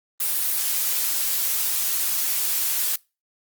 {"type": "noise", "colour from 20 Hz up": "blue", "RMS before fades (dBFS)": -23, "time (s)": [0.2, 2.96], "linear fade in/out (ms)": 5, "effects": ["noise-tail reverb RT60 0.3 s tail -26 dB re dry", "Opus 32 kbps"]}